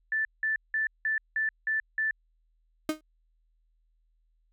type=tone bursts; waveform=sine; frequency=1760 Hz; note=A6; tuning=in tune; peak=-25 dBFS; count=7; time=0.12-2.11 s; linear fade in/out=2 ms; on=130 ms; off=180 ms
type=tone with exponential decay; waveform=35% pulse; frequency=310 Hz; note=D#4; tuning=6 cents flat; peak=-21 dBFS; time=2.89-3.01 s; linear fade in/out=2 ms; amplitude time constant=25 ms
effects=added 40 Hz sine -66 dBFS peak until 4.52 s